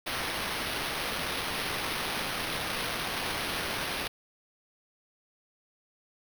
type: noise with sample-and-hold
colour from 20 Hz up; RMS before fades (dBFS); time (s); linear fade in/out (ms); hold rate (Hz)
blue; -33; 0.06-4.08; 10; 7350
effects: none